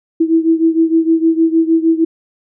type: beating tone pair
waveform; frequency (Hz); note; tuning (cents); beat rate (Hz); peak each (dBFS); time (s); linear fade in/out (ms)
sine; 324.5 / 331; E4 / E4; -27 / +7; 6.5; -11 / -14; 0.2-2.05; 10
effects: none